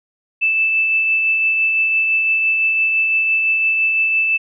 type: tone with tremolo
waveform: sine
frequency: 2637 Hz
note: E7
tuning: in tune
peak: -12 dBFS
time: 0.41-4.38 s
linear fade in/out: 20 ms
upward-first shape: triangle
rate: 5.9 Hz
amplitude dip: 30%
effects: none